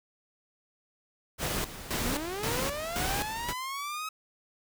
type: noise with tremolo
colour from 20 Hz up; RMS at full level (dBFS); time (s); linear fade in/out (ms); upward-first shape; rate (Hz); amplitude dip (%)
pink; -31; 1.38-3.54; 50; square; 1.9; 75
type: linear sweep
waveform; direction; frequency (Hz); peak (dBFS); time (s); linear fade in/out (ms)
sawtooth; up; 220 to 1284; -30; 2.03-4.09; 5
effects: none